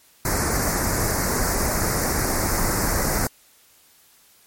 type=band-stop noise; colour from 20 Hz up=pink; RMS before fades=-22 dBFS; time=0.25-3.27 s; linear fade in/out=2 ms; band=2100 to 4800 Hz; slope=48 dB/octave; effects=white hiss -55 dBFS RMS until 4.46 s + MP3 64 kbps